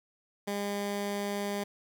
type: tone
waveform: 15% pulse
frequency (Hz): 202.6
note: G#3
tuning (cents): -43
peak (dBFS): -25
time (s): 0.47-1.64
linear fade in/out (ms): 10
effects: none